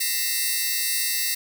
5% pulse tone cluster, 1852 / 1965 / 2086 / 2678 / 4631 Hz, A#6 / B6 / C7 / E7 / D8, -12 / -9 / -6 / +27 / -25 cents, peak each -20 dBFS, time 0-1.35 s, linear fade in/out 10 ms, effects 7-bit

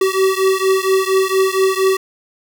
square beating tone pair, 380 / 384.3 Hz, F#4 / G4, +46 / -34 cents, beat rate 4.3 Hz, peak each -16 / -17 dBFS, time 0.01-1.97 s, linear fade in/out 5 ms, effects none

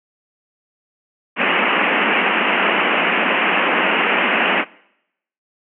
white band-pass noise, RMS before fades -17 dBFS, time 1.36-4.65 s, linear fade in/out 50 ms, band 180 to 2900 Hz, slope 96 dB/octave, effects noise-tail reverb RT60 0.8 s tail -23 dB re dry

